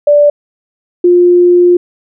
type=tone pair in turn; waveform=sine; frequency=585 / 353.5 Hz; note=D5 / F4; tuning=-7 / +21 cents; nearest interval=major sixth; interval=872 cents; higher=first; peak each=-3 dBFS; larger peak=neither; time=0.07-0.3 / 1.04-1.77 s; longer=second; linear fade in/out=5 ms; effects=none